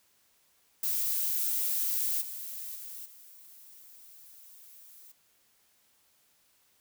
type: noise with level steps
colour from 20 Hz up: violet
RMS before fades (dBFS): -30 / -40 / -43 / -53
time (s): 0.83-5.12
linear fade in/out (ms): 5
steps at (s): 2.21 / 2.75 / 3.05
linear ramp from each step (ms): 10
effects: white hiss -68 dBFS RMS until 6.8 s